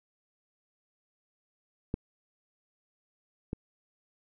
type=clicks; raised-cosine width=3 ms; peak=-17 / -20 dBFS; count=2; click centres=1.941 / 3.531 s; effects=none